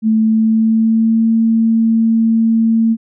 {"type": "tone with pitch glide", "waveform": "sine", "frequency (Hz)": [219.9, 225.7], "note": ["A3", "A3"], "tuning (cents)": [-1, 44], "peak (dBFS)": -9, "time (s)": [0.02, 2.97], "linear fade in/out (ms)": 50, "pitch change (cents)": 45, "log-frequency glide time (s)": [0.19, 1.25], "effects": []}